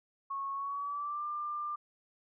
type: tone with pitch glide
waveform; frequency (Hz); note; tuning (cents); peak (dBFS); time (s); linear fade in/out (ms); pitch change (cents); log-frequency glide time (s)
sine; 1100 to 1192.6; C#6 to D6; -14 to +26; -34; 0.3-1.76; 10; +140; 0.53-1.25
effects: none